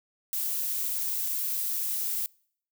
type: noise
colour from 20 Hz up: violet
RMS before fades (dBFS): -30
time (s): 0.33-2.26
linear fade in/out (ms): 0
effects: noise-tail reverb RT60 0.6 s tail -26 dB re dry